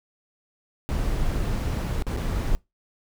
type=noise with dropouts; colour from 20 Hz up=brown; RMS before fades=-25 dBFS; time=0.89-2.55 s; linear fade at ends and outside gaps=0 ms; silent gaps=2.022-2.067 / 2.165-2.173 s; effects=noise-tail reverb RT60 0.2 s tail -24 dB re dry